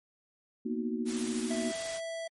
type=chord; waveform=sine; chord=B major seventh; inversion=third; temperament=equal; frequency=233.1 / 246.9 / 311.1 / 370 Hz; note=A#3 / B3 / D#4 / F#4; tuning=0 / 0 / 0 / 0 cents; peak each=-33 / -37 / -38 / -38 dBFS; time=0.65-1.72 s; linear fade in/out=10 ms
type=noise; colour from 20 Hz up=white; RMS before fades=-40 dBFS; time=1.05-2.01 s; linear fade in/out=50 ms
type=tone; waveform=square; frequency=659.3 Hz; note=E5; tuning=in tune; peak=-36 dBFS; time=1.5-2.28 s; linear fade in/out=10 ms
effects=MP3 48 kbps